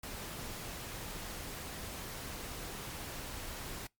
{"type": "noise", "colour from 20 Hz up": "pink", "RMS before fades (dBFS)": -43, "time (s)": [0.03, 3.87], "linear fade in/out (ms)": 5, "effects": ["noise-tail reverb RT60 0.2 s tail -26 dB re dry", "MP3 96 kbps"]}